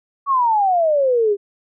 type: exponential sweep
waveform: sine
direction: down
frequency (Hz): 1138 to 393.1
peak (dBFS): -13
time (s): 0.26-1.37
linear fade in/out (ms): 50
effects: none